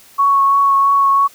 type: tone with vibrato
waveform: sine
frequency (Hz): 1108.7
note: C#6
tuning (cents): 0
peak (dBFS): -9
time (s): 0.18-1.28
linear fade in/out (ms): 20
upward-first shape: triangle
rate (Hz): 3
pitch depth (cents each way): 16
effects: white hiss -45 dBFS RMS until 1.34 s